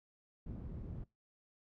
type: low-pass noise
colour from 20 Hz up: white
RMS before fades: -45 dBFS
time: 0.46-1.04 s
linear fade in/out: 5 ms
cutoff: 140 Hz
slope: 12 dB/octave
effects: noise-tail reverb RT60 0.2 s tail -21 dB re dry